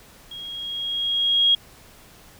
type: tone with level ramp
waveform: sine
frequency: 3280 Hz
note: G#7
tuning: 22 cents flat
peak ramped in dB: -34 to -13 dBFS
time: 0.31-1.55 s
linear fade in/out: 5 ms
effects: pink hiss -49 dBFS RMS until 2.39 s